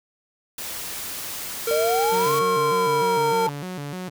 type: noise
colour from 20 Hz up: white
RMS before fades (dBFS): -32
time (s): 0.58-2.39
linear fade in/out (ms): 2
type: tone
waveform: square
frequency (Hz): 460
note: A#4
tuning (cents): -23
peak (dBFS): -22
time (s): 1.67-3.47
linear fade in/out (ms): 5
type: exponential two-way sweep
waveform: sine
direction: up then down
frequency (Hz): 587.3 to 1108.7 to 883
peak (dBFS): -21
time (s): 1.71-3.49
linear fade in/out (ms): 0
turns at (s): 2.36
type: tone with vibrato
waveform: sawtooth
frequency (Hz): 162.4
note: E3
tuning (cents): -26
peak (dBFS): -26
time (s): 2.11-4.1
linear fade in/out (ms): 20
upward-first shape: square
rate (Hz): 3.3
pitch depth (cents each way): 210
effects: none